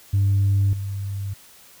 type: tone with level steps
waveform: sine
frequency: 99 Hz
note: G2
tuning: 18 cents sharp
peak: -14 / -25 dBFS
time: 0.13-1.34 s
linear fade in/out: 10 ms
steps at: 0.73 s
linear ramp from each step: 2 ms
effects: tanh soft clip ceiling -13 dBFS + white hiss -49 dBFS RMS until 1.8 s